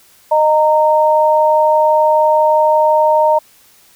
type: tone pair together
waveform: sine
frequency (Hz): 616 / 923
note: D#5 / A#5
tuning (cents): -17 / -17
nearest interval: perfect fifth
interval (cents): 700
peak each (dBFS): -11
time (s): 0.31-3.39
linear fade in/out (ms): 10
effects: white hiss -48 dBFS RMS until 3.95 s